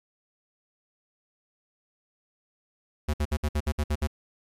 square tone bursts, 74.8 Hz, D2, 32 cents sharp, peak -24 dBFS, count 9, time 3.08-4.073 s, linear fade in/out 10 ms, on 57 ms, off 60 ms, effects resampled to 32000 Hz + 10-bit

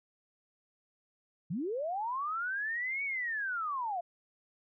sine linear two-way sweep, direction up then down, 141.6 to 2265 to 668 Hz, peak -32 dBFS, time 1.5-4.01 s, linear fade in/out 10 ms, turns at 3.04 s, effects none

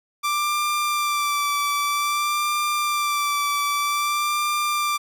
sawtooth tone with vibrato, 1174.7 Hz, D6, in tune, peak -17 dBFS, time 0.23-4.98 s, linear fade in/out 20 ms, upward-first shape sine, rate 0.52 Hz, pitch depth 25 cents each way, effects none

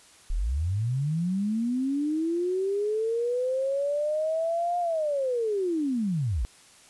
sine linear two-way sweep, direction up then down, 32.07 to 710 to 45.94 Hz, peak -24 dBFS, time 0.3-6.45 s, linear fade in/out 0 ms, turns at 4.79 s, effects white hiss -54 dBFS RMS until 6.89 s + resampled to 24000 Hz

